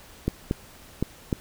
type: clicks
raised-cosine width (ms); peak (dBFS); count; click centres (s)
3; -10; 4; 0.28 / 0.511 / 1.026 / 1.328
effects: pink hiss -49 dBFS RMS until 1.4 s